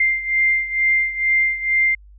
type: beating tone pair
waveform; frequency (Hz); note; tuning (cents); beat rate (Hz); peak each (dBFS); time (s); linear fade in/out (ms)
sine; 2096 / 2098.2; C7 / C7; +2 / +4; 2.2; -17 / -21; 0-1.95; 5
effects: added 50 Hz sine -42 dBFS peak until 2.18 s